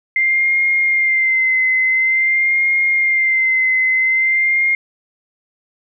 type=tone with vibrato; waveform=sine; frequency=2090 Hz; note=C7; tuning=2 cents flat; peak=-12 dBFS; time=0.16-4.75 s; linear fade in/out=2 ms; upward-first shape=sine; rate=0.48 Hz; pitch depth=35 cents each way; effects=none